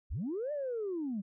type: linear two-way sweep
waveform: sine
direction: up then down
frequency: 36.68 to 606 to 184.9 Hz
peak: -32 dBFS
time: 0.1-1.22 s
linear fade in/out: 20 ms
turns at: 0.52 s
effects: tanh soft clip ceiling -29 dBFS